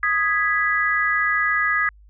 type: chord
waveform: sine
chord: G# minor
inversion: second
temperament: equal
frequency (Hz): 1244.5 / 1661.2 / 1975.5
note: D#6 / G#6 / B6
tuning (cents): 0 / 0 / 0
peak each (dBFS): -23 / -21 / -22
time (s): 0.03-1.89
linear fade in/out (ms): 2
effects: added 51 Hz sine -46 dBFS peak until 2.09 s